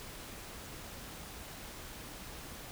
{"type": "silence", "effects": ["pink hiss -47 dBFS RMS until 2.71 s"]}